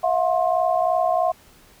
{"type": "tone cluster", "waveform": "sine", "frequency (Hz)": [655, 718, 1061], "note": ["E5", "F5", "C6"], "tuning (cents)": [-11, 48, 24], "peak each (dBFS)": [-21, -20, -27], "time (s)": [0.03, 1.32], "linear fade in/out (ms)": 10, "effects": ["pink hiss -52 dBFS RMS until 1.8 s"]}